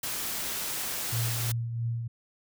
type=noise; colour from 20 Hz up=white; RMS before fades=-33 dBFS; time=0.03-1.52 s; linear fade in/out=5 ms
type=tone with tremolo; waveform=sine; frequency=116.54 Hz; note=A#2; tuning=in tune; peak=-26 dBFS; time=1.12-2.08 s; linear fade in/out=10 ms; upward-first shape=triangle; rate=3 Hz; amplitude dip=50%
effects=none